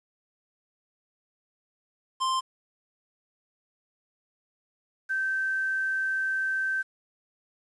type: tone pair in turn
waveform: square / sine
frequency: 1046.5 / 1551.8 Hz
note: C6 / G6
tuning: 0 / -18 cents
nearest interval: perfect fifth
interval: 682 cents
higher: second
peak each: -25 dBFS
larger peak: neither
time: 2.2-2.41 / 5.09-6.83 s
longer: second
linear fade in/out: 20 ms
effects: resampled to 22050 Hz + 9-bit